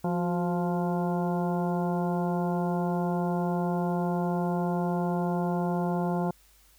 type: harmonic tone with a mistuned harmonic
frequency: 174.61 Hz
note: F3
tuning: in tune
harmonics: 1 / 2 / 3 / 4 / 5 / 6 / 8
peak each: -27 / -33 / -36 / -34 / -36 / -42 / -46 dBFS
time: 0.04-6.31 s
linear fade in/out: 5 ms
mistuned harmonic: 2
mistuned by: +57 cents
effects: added 50 Hz sine -61 dBFS peak until 6.78 s + white hiss -61 dBFS RMS until 6.78 s